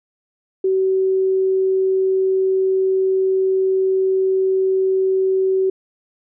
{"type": "tone", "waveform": "sine", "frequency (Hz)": 380, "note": "F#4", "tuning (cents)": 46, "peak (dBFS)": -14, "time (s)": [0.64, 5.7], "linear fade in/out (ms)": 5, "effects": []}